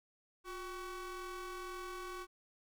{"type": "ring-modulated tone", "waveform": "35% pulse", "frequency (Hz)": 380.5, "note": "F#4", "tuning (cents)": 48, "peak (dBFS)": -38, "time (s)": [0.44, 2.27], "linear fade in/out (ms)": 50, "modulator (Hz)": 740, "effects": []}